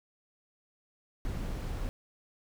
brown noise, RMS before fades -35 dBFS, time 1.25-1.89 s, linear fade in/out 0 ms, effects none

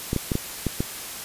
clicks, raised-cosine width 3 ms, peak -10 dBFS, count 6, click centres 0.131 / 0.163 / 0.318 / 0.354 / 0.667 / 0.805 s, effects white hiss -35 dBFS RMS until 1.24 s + resampled to 32000 Hz

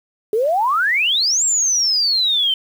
sine exponential two-way sweep, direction up then down, 410 to 7630 to 3062 Hz, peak -14 dBFS, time 0.33-2.54 s, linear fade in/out 2 ms, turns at 1.44 s, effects 7-bit

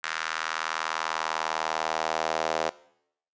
square tone with high-pass filter sweep, 40.03 Hz, D#1, 50 cents sharp, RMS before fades -30 dBFS, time 0.03-2.7 s, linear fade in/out 10 ms, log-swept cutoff 1500 to 580 Hz, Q 1.9, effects noise-tail reverb RT60 0.7 s tail -20 dB re dry + resampled to 16000 Hz

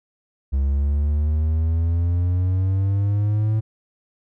triangle exponential sweep, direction up, 67.4 to 110 Hz, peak -15 dBFS, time 0.52-3.61 s, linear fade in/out 20 ms, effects none

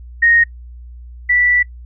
sine tone pair in turn, 1863 / 1964.5 Hz, A#6 / B6, -2 / -10 cents, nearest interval minor second, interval 92 cents, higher second, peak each -8 / -10 dBFS, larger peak first, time 0.22-0.44 / 1.29-1.63 s, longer second, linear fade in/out 10 ms, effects noise-tail reverb RT60 0.1 s tail -24 dB re dry + added 60 Hz sine -32 dBFS peak until 1.85 s

